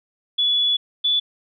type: tone pair in turn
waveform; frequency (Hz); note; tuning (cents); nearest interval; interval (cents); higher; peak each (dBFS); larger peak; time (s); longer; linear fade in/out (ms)
sine; 3418 / 3456; G#7 / A7; +49 / -32; unison; 19; second; -16; neither; 0.38-0.77 / 1.04-1.2; first; 10
effects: none